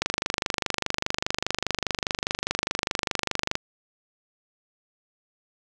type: click train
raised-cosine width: 0.2 ms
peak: -6 dBFS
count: 89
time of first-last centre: 0.02-3.554 s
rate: 24.9 Hz
effects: none